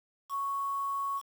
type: tone with quantisation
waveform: sine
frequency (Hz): 1108.7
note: C#6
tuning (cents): 0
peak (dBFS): -30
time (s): 0.29-1.22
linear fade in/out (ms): 50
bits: 8
effects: none